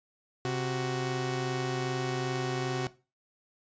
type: tone pair together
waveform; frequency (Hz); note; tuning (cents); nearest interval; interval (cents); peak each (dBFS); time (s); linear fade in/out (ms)
sawtooth; 131.35 / 371.5; C3 / F#4; +7 / +7; octave + tritone; 1800; -28; 0.45-2.87; 0
effects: noise-tail reverb RT60 0.3 s tail -17 dB re dry + resampled to 16000 Hz